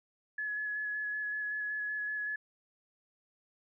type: tone with vibrato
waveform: sine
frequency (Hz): 1698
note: G#6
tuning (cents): +38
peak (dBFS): -33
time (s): 0.38-2.36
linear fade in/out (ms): 5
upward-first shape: square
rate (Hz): 5.3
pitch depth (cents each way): 12
effects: none